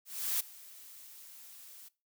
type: noise with ADSR envelope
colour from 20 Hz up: blue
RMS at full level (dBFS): -31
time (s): 0.05-1.89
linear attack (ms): 350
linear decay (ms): 11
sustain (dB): -21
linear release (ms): 13
effects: noise-tail reverb RT60 0.3 s tail -21 dB re dry